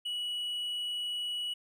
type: tone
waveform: triangle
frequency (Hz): 2933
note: F#7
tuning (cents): -16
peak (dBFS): -31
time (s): 0.05-1.54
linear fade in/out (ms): 10
effects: none

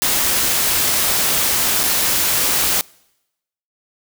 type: noise with dropouts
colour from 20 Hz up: white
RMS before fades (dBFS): -17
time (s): 0.02-2.81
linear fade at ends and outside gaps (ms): 0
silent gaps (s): 1.833-1.837
effects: noise-tail reverb RT60 0.9 s tail -26 dB re dry

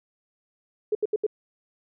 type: tone bursts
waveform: sine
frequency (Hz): 425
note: G#4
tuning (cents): +40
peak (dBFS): -20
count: 4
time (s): 0.92-1.266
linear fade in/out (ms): 5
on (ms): 31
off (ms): 74
effects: none

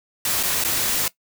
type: noise with dropouts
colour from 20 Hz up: white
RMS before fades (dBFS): -22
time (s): 0.25-1.08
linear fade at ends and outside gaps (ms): 2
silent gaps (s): 0.43-0.434 / 0.639-0.647
effects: noise-tail reverb RT60 0.1 s tail -18 dB re dry

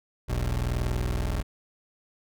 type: tone pair together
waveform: 25% pulse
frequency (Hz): 41.3 / 61.74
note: E1 / B1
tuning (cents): +4 / 0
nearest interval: perfect fifth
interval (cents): 696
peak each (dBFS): -25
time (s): 0.28-1.43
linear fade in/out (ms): 20
effects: none

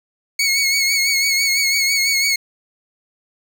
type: tone with vibrato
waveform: 20% pulse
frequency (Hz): 2204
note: C#7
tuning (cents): -11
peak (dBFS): -10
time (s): 0.39-2.36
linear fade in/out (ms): 5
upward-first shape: sine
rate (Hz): 6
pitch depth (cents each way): 41
effects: none

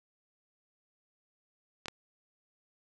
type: clicks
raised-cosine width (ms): 0.2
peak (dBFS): -20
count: 2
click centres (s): 1.858 / 1.883
effects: none

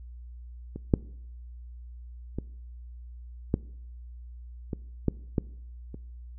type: clicks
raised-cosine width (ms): 3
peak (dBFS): -23 / -6 / -18 / -10 / -18 / -10 / -11 / -26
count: 8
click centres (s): 0.76 / 0.938 / 2.386 / 3.541 / 4.732 / 5.083 / 5.382 / 5.944
effects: noise-tail reverb RT60 0.7 s tail -22 dB re dry + added 60 Hz sine -41 dBFS peak until 6.38 s

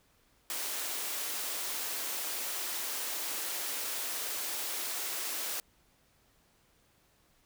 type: high-pass noise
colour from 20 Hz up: white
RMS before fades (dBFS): -36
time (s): 0.5-5.6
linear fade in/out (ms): 0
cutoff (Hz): 290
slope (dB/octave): 24
effects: pink hiss -68 dBFS RMS until 7.45 s

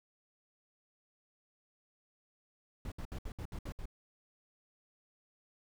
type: noise bursts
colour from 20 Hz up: brown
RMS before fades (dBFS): -41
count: 8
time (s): 2.85-3.856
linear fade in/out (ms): 2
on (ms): 68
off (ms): 66
effects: none

